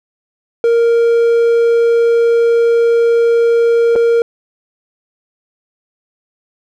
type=tone with dropouts; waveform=triangle; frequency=465.9 Hz; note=A#4; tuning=1 cent flat; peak=-6 dBFS; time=0.64-4.22 s; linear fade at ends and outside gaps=1 ms; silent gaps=3.955-3.96 s; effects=none